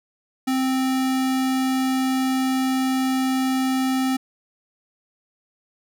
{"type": "tone", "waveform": "square", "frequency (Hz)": 261.6, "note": "C4", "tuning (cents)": 0, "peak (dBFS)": -20, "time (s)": [0.47, 4.17], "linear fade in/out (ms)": 10, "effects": []}